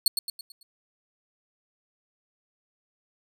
sawtooth tone with echo, 4359 Hz, C#8, 30 cents flat, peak -14 dBFS, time 0.06-0.08 s, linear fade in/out 2 ms, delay 110 ms, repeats 5, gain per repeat -7 dB, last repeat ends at 0.63 s, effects none

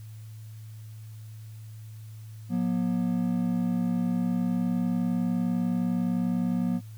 triangle tone pair together, 180.3 / 240.1 Hz, F#3 / B3, -45 / -49 cents, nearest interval perfect fourth, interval 496 cents, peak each -25 dBFS, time 2.49-6.81 s, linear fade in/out 50 ms, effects added 109 Hz sine -40 dBFS peak until 6.97 s + white hiss -59 dBFS RMS until 6.97 s

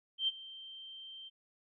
sine tone with ADSR envelope, 3136 Hz, G7, in tune, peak -27 dBFS, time 0.18-1.3 s, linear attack 98 ms, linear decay 28 ms, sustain -19 dB, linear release 26 ms, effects none

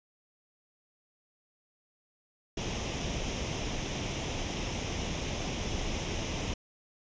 pink noise with comb filter, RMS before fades -34 dBFS, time 2.57-6.54 s, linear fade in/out 5 ms, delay 0.34 ms, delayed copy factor +0.55, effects resampled to 16000 Hz

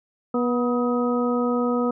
harmonic tone with a mistuned harmonic, 243.2 Hz, B3, 26 cents flat, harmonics 1 / 2 / 3 / 4 / 5, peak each -22 / -24 / -33 / -35 / -29 dBFS, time 0.34-1.91 s, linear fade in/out 5 ms, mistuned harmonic 5, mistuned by +63 cents, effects none

